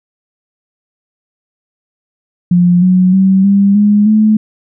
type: tone with pitch steps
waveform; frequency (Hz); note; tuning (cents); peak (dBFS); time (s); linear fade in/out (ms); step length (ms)
sine; 176.5 / 183.68 / 191.15 / 198.92 / 207 / 215.4; F3 / F#3 / G3 / G3 / G#3 / A3; +19 / -12 / -43 / +26 / -5 / -37; -5; 2.51-4.37; 5; 310
effects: none